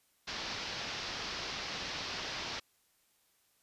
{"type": "low-pass noise", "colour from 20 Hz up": "white", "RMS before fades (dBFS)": -40, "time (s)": [0.27, 2.6], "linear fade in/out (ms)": 10, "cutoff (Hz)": 5500, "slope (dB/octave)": 48, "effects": ["white hiss -72 dBFS RMS until 3.62 s", "resampled to 32000 Hz"]}